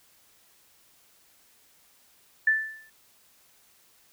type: tone with exponential decay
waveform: sine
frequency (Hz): 1760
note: A6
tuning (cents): 0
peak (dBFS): -16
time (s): 2.47-2.9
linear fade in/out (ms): 5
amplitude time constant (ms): 93
effects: white hiss -61 dBFS RMS until 4.12 s